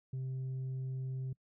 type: tone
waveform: sine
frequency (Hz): 130.81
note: C3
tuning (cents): 0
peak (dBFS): -33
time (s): 0.13-1.33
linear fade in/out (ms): 5
effects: noise-tail reverb RT60 0.1 s tail -26 dB re dry + tanh soft clip ceiling -35 dBFS